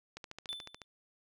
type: click train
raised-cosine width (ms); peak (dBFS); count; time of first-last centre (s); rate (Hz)
0.2; -27; 10; 0.17-0.817; 13.9
type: tone with exponential decay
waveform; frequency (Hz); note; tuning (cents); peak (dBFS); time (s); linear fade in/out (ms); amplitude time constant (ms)
triangle; 3520; A7; 0; -33; 0.49-0.84; 0; 75
effects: none